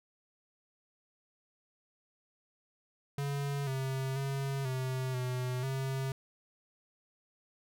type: tone with pitch steps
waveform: square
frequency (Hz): 141.2 / 133.1 / 137.1 / 129.9 / 126.2 / 133.9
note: C#3 / C3 / C#3 / C3 / B2 / C3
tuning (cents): +32 / +30 / -19 / -12 / +38 / +40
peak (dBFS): -33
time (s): 3.18-6.12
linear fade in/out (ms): 2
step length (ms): 490
effects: none